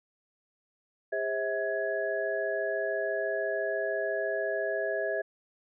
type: tone cluster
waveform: sine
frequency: 405.9 / 532 / 646 / 1675 Hz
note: G#4 / C5 / E5 / G#6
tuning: -40 / +29 / -35 / +14 cents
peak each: -34 / -36 / -31 / -35 dBFS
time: 1.12-5.22 s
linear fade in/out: 10 ms
effects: none